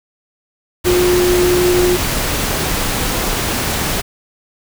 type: tone in noise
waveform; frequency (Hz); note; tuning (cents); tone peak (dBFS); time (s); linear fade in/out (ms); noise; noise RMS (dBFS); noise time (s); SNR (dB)
sine; 358.1; F4; +43; -11; 0.85-1.97; 20; pink; -18; 0.84-4.02; +4
effects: none